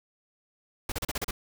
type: noise bursts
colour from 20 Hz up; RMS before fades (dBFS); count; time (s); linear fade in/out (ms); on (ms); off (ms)
pink; -31; 7; 0.89-1.31; 5; 30; 35
effects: none